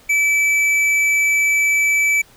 triangle tone with tanh clipping, 2308 Hz, D7, 31 cents flat, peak -15 dBFS, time 0.09-2.22 s, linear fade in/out 10 ms, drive 14 dB, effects pink hiss -49 dBFS RMS until 2.36 s

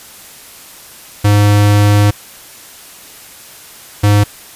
square tone pair in turn, 103.1 / 103.1 Hz, G#2 / G#2, -12 / -12 cents, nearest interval unison, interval 0 cents, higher neither, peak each -7 dBFS, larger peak neither, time 1.24-2.11 / 4.03-4.24 s, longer first, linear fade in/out 10 ms, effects white hiss -36 dBFS RMS until 4.55 s + resampled to 32000 Hz

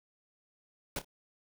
pink noise with echo, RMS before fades -35 dBFS, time 0.96-0.99 s, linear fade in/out 2 ms, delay 28 ms, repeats 2, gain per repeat -13 dB, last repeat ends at 1.046 s, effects none

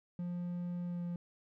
triangle tone with pitch glide, 175.8 to 173.98 Hz, F3 to F3, +12 to -6 cents, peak -34 dBFS, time 0.19-1.16 s, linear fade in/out 2 ms, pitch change -18 cents, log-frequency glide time 0.86-1.04 s, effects none

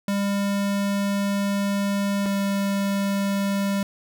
square tone pair in turn, 200 / 198.5 Hz, G3 / G3, +35 / +22 cents, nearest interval unison, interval 13 cents, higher first, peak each -22 dBFS, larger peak neither, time 0.08-2.26 / 2.26-3.83 s, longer first, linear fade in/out 2 ms, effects none

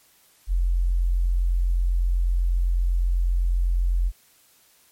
sine tone, 43.98 Hz, F1, 13 cents sharp, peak -18 dBFS, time 0.47-4.12 s, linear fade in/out 50 ms, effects white hiss -58 dBFS RMS until 4.91 s + MP3 64 kbps

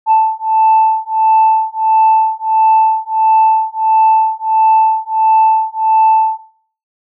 sine beating tone pair, 880 / 881.5 Hz, A5 / A5, 0 / +3 cents, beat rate 1.5 Hz, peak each -10 dBFS, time 0.06-6.41 s, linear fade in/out 50 ms, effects noise-tail reverb RT60 0.5 s tail -18 dB re dry + tanh soft clip ceiling -2 dBFS

